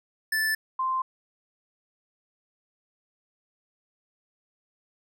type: tone pair in turn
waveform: square / sine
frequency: 1755 / 1043.5 Hz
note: A6 / C6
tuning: -5 / -5 cents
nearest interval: major sixth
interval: 900 cents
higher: first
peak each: -24 dBFS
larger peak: neither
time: 0.32-0.55 / 0.79-1.02 s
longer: neither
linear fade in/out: 5 ms
effects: none